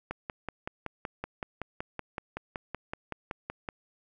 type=click train; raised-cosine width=0.5 ms; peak=-19 dBFS; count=20; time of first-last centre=0.11-3.688 s; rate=5.31 Hz; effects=none